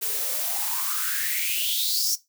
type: noise with high-pass filter sweep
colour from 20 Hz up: blue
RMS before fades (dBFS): -26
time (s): 0.01-2.16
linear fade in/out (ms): 20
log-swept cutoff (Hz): 370 to 5800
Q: 7.5
effects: noise-tail reverb RT60 0.2 s tail -17 dB re dry